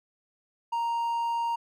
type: tone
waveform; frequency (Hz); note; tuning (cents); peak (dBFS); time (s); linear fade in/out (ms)
triangle; 932.3; A#5; 0; -24; 0.72-1.56; 10
effects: none